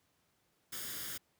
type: noise with comb filter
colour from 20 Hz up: white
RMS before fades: -42 dBFS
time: 0.72-1.18 s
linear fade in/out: 10 ms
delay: 0.59 ms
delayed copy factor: +0.65
effects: pink hiss -75 dBFS RMS until 1.39 s + high-pass 80 Hz 12 dB/octave